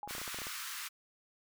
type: tone with exponential decay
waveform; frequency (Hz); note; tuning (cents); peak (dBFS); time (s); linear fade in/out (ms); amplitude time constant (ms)
sine; 830.6; G#5; 0; -36; 0.03-0.17; 1; 30
type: clicks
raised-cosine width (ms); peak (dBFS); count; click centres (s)
1; -31; 10; 0.076 / 0.109 / 0.151 / 0.182 / 0.216 / 0.278 / 0.345 / 0.387 / 0.418 / 0.469
type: high-pass noise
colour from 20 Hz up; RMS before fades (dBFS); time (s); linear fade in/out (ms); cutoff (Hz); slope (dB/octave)
pink; -42; 0.08-0.89; 20; 1100; 48
effects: none